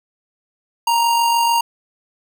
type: tone with amplitude modulation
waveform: square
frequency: 934 Hz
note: A#5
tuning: 3 cents sharp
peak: -13 dBFS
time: 0.87-1.61 s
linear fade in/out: 5 ms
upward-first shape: sine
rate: 46.8 Hz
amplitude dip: 30%
effects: none